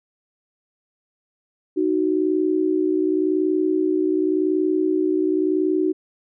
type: tone pair together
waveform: sine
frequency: 311.1 / 372 Hz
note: D#4 / F#4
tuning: 0 / +9 cents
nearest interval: minor third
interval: 309 cents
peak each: -20 dBFS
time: 1.76-5.93 s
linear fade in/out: 20 ms
effects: none